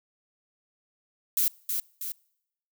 violet noise with echo, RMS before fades -24 dBFS, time 1.37-1.48 s, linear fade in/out 2 ms, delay 320 ms, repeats 2, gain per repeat -5 dB, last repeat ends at 2.12 s, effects noise-tail reverb RT60 0.8 s tail -26 dB re dry

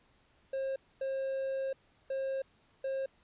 triangle tone bursts at uneven times, 536 Hz, C5, 42 cents sharp, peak -30 dBFS, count 4, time 0.53-0.76 / 1.01-1.73 / 2.1-2.42 / 2.84-3.06 s, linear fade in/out 5 ms, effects pink hiss -68 dBFS RMS until 3.23 s + resampled to 8000 Hz

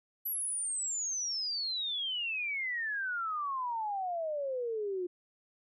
sine exponential sweep, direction down, 11970 to 350.5 Hz, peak -32 dBFS, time 0.25-5.07 s, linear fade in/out 10 ms, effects none

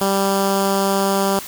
10% pulse tone with notch filter, 196 Hz, G3, in tune, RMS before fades -18 dBFS, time 0.01-1.39 s, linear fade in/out 2 ms, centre 2400 Hz, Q 1.4, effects white hiss -33 dBFS RMS until 1.47 s

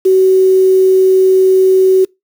sine tone with quantisation, 377.4 Hz, F#4, 34 cents sharp, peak -5 dBFS, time 0.05-2.05 s, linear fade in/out 10 ms, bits 5, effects noise-tail reverb RT60 0.2 s tail -25 dB re dry

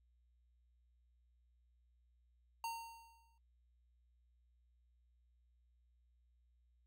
square tone with exponential decay, 919 Hz, A#5, 25 cents flat, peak -39 dBFS, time 2.64-3.38 s, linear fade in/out 2 ms, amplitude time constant 160 ms, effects noise-tail reverb RT60 0.1 s tail -25 dB re dry + added 60 Hz sine -70 dBFS peak until 6.86 s

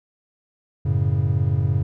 triangle chord, F# minor, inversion none, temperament equal, 92.5 / 110 / 138.59 Hz, F#2 / A2 / C#3, 0 / 0 / 0 cents, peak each -20 dBFS, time 0.85-1.83 s, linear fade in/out 10 ms, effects none

